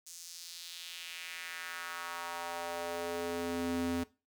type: tone with high-pass filter sweep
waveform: square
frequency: 85.6 Hz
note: F2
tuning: 34 cents flat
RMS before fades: -39 dBFS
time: 0.06-4.04 s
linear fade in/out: 10 ms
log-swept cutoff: 6700 to 200 Hz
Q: 2
effects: noise-tail reverb RT60 0.3 s tail -19 dB re dry